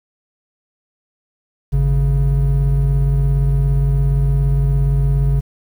triangle tone pair together, 51.95 / 138.59 Hz, G#1 / C#3, +1 / 0 cents, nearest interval octave + perfect fourth, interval 1699 cents, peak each -13 dBFS, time 1.72-5.41 s, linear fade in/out 20 ms, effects 8-bit

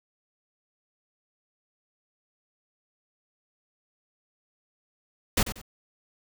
pink noise with echo, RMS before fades -22 dBFS, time 5.37-5.43 s, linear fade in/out 5 ms, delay 93 ms, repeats 2, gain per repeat -11 dB, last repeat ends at 5.616 s, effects none

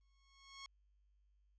10% pulse tone with exponential growth, 1095 Hz, C#6, 22 cents flat, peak -39 dBFS, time 0.01-0.66 s, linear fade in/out 1 ms, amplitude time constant 140 ms, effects added 50 Hz sine -70 dBFS peak until 1.58 s + resampled to 16000 Hz

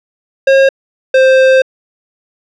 square tone pair in turn, 540 / 524.6 Hz, C#5 / C5, -45 / +4 cents, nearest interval minor second, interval 51 cents, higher first, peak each -5 dBFS, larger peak neither, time 0.47-0.69 / 1.14-1.62 s, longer second, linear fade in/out 5 ms, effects low-pass 3000 Hz 12 dB/octave

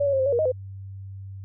sine tone with pitch steps, 571 / 560 / 536 / 523 / 561 / 475.5 / 625 / 509 Hz, D5 / C#5 / C5 / C5 / C#5 / A#4 / D#5 / C5, -49 / +18 / +42 / -1 / +21 / +34 / +8 / -48 cents, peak -19 dBFS, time 0-0.52 s, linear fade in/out 10 ms, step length 65 ms, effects added 97 Hz sine -35 dBFS peak until 1.44 s

